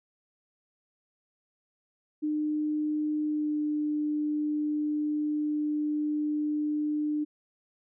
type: tone with pitch glide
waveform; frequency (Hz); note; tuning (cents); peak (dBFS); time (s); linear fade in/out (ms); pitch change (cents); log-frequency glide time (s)
sine; 302.9 to 299.9; D#4 to D4; -46 to +36; -26; 2.22-7.25; 20; -18; 3.23-3.59
effects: none